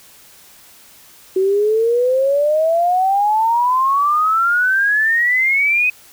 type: exponential sweep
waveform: sine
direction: up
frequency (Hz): 373 to 2532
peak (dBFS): -12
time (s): 1.36-5.9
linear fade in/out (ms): 5
effects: white hiss -45 dBFS RMS until 6.12 s